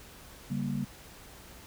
sine chord, G diminished, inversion second, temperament just, 141.12 / 196 / 235.2 Hz, Db3 / G3 / Bb3, +31 / 0 / +16 cents, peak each -34 dBFS, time 0.5-0.85 s, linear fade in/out 10 ms, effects added 60 Hz sine -58 dBFS peak until 1.66 s + pink hiss -51 dBFS RMS until 1.66 s

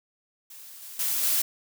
blue noise with level steps, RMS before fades -45 / -42 / -27 / -24 dBFS, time 0.5-1.42 s, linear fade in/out 5 ms, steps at 0.82 / 0.99 / 1.23 s, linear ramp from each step 5 ms, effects none

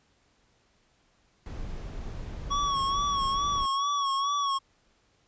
brown noise, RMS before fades -37 dBFS, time 1.46-3.66 s, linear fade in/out 2 ms
square tone with vibrato, 1118 Hz, C#6, 14 cents sharp, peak -26 dBFS, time 2.5-4.59 s, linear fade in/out 20 ms, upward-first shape sine, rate 2.3 Hz, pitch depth 51 cents each way
effects pink hiss -67 dBFS RMS until 5.27 s + resampled to 16000 Hz

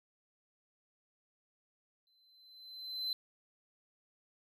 triangle tone with exponential growth, 4059 Hz, B7, 47 cents sharp, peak -31 dBFS, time 2.07-3.13 s, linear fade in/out 1 ms, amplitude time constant 230 ms, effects none

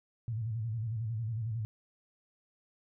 sine tone with vibrato, 112.4 Hz, A2, 37 cents sharp, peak -32 dBFS, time 0.28-1.65 s, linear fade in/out 0 ms, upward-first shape square, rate 11 Hz, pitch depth 84 cents each way, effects none

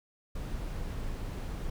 brown noise, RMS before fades -36 dBFS, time 0.35-1.7 s, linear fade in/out 5 ms, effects none

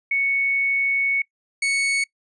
sine / 40% pulse tone pair in turn, 2217 / 2217 Hz, C#7 / C#7, 0 / 0 cents, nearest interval unison, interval 0 cents, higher neither, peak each -18 dBFS, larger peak neither, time 0.11-1.22 / 1.62-2.04 s, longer first, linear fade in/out 5 ms, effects noise-tail reverb RT60 0.1 s tail -24 dB re dry + resampled to 22050 Hz

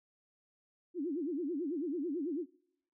sine tone with vibrato, 313.5 Hz, D#4, 13 cents sharp, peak -33 dBFS, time 0.94-2.46 s, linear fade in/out 50 ms, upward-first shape sine, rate 9.1 Hz, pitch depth 260 cents each way, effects noise-tail reverb RT60 0.7 s tail -22 dB re dry

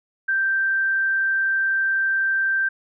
sine tone, 1568 Hz, G6, in tune, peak -18 dBFS, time 0.28-2.69 s, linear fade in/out 10 ms, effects none

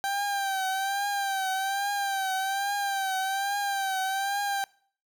30% pulse tone with vibrato, 784 Hz, G5, in tune, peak -24 dBFS, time 0.04-4.64 s, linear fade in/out 0 ms, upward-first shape triangle, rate 1.2 Hz, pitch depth 64 cents each way, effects noise-tail reverb RT60 0.5 s tail -23 dB re dry

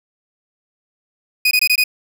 30% pulse tone bursts, 2489 Hz, D#7, in tune, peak -9 dBFS, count 5, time 1.45-1.839 s, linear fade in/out 5 ms, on 61 ms, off 21 ms, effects none

